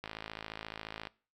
click train, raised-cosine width 0.3 ms, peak -24 dBFS, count 57, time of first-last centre 0.04-1.071 s, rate 54.3 Hz, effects noise-tail reverb RT60 0.4 s tail -22 dB re dry

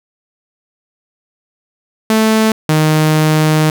sawtooth tone pair in turn, 219.5 / 155.21 Hz, A3 / D#3, -4 / -4 cents, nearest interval tritone, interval 600 cents, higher first, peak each -5 dBFS, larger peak neither, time 2.1-2.52 / 2.69-3.7 s, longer second, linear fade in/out 2 ms, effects none

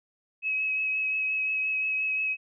sine tone with vibrato, 2561 Hz, D#7, 49 cents sharp, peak -25 dBFS, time 0.42-2.37 s, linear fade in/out 50 ms, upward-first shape triangle, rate 5.7 Hz, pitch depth 18 cents each way, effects none

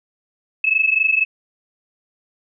sine tone pair together, 2585 / 2609 Hz, E7 / E7, -34 / -18 cents, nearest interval unison, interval 16 cents, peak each -17 dBFS, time 0.64-1.25 s, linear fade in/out 5 ms, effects none

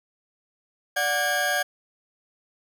40% pulse tone cluster, 586 / 734 / 1629 Hz, D5 / F#5 / G#6, -4 / -14 / -34 cents, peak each -29 / -27 / -23 dBFS, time 0.96-1.63 s, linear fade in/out 10 ms, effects none

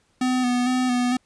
square tone with vibrato, 250 Hz, B3, 21 cents sharp, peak -20 dBFS, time 0.21-1.17 s, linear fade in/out 5 ms, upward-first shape square, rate 2.2 Hz, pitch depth 26 cents each way, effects pink hiss -65 dBFS RMS until 1.25 s + resampled to 22050 Hz

